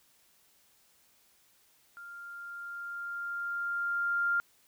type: tone with level ramp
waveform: sine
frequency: 1396.9 Hz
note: F6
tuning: in tune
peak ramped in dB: -44 to -25 dBFS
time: 1.97-4.4 s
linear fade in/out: 0 ms
effects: white hiss -66 dBFS RMS until 4.67 s